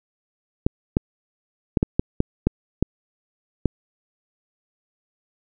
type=clicks; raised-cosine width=3 ms; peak=-4 dBFS; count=9; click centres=0.665 / 0.969 / 1.772 / 1.829 / 1.995 / 2.204 / 2.47 / 2.826 / 3.657 s; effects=none